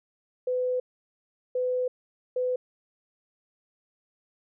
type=tone bursts at uneven times; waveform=sine; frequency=503 Hz; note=B4; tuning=32 cents sharp; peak=-24 dBFS; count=3; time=0.47-0.8 / 1.55-1.88 / 2.36-2.56 s; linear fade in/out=5 ms; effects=none